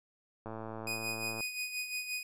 click train, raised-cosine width 1 ms, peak -28 dBFS, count 106, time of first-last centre 0.46-1.406 s, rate 111 Hz
sawtooth tone with tremolo, 2486 Hz, D#7, 2 cents flat, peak -30 dBFS, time 0.87-2.23 s, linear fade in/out 2 ms, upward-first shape sine, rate 5.7 Hz, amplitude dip 60%
effects resampled to 32000 Hz

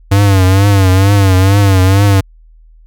square tone with vibrato, 97 Hz, G2, 18 cents flat, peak -6 dBFS, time 0.11-2.21 s, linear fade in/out 10 ms, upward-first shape triangle, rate 2.2 Hz, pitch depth 96 cents each way, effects added 40 Hz sine -38 dBFS peak until 2.86 s

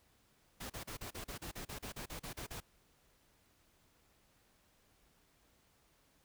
pink noise bursts, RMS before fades -45 dBFS, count 15, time 0.6-2.604 s, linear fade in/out 10 ms, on 100 ms, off 36 ms, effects pink hiss -71 dBFS RMS until 6.24 s

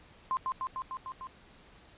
sine tone with echo, 1046.5 Hz, C6, in tune, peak -27 dBFS, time 0.31-0.37 s, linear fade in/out 0 ms, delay 150 ms, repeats 6, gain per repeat -2 dB, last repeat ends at 1.27 s, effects pink hiss -57 dBFS RMS until 1.97 s + resampled to 8000 Hz

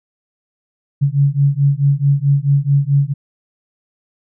sine beating tone pair, 138.59 / 143.19 Hz, C#3 / D3, 0 / -43 cents, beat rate 4.6 Hz, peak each -14 dBFS, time 1.01-3.14 s, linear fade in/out 20 ms, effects none

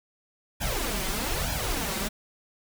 pink noise with flanger, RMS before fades -29 dBFS, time 0.6-2.09 s, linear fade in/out 20 ms, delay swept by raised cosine 1.2 to 5.3 ms, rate 1.1 Hz, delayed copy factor +0.8, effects none

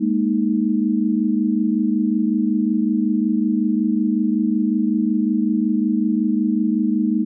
sine chord, Ab suspended second, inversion none, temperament equal, 207.7 / 233.1 / 311.1 Hz, Ab3 / Bb3 / Eb4, 0 / 0 / 0 cents, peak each -20 / -20 / -21 dBFS, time 0-7.25 s, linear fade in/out 20 ms, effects none

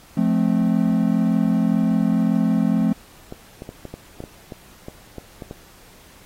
triangle chord, F major, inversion none, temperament equal with one note detuned, 174.61 / 216.5 / 261.6 Hz, F3 / A3 / C4, 0 / -28 / 0 cents, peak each -19 / -17 / -20 dBFS, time 0.17-2.93 s, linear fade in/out 5 ms
clicks, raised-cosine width 2 ms, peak -19 dBFS, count 12, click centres 3.324 / 3.621 / 3.691 / 3.853 / 3.94 / 4.204 / 4.239 / 4.522 / 4.884 / 5.183 / 5.422 / 5.511 s
effects pink hiss -49 dBFS RMS until 6.25 s + AAC 48 kbps

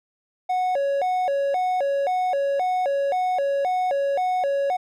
triangle tone with vibrato, 640 Hz, D#5, 49 cents sharp, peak -18 dBFS, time 0.49-4.77 s, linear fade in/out 10 ms, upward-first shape square, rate 1.9 Hz, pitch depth 240 cents each way, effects none

